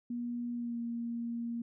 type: tone with pitch glide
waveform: sine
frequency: 240 to 234.4 Hz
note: B3 to A#3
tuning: -49 to +10 cents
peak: -34 dBFS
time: 0.1-1.62 s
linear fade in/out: 5 ms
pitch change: -41 cents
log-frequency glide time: 0.53-0.79 s
effects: none